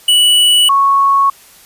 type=tone pair in turn; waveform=square / sine; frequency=2951 / 1105.4 Hz; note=F#7 / C#6; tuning=-5 / -5 cents; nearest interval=octave + perfect fourth; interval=1700 cents; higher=first; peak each=-7 dBFS; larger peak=neither; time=0.08-0.69 / 0.69-1.3 s; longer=neither; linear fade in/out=5 ms; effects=white hiss -42 dBFS RMS until 1.65 s + resampled to 32000 Hz